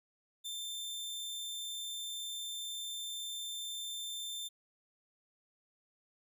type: tone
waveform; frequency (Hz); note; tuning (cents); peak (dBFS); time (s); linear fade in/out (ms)
sawtooth; 3569; A7; +24; -36; 0.44-4.49; 20
effects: none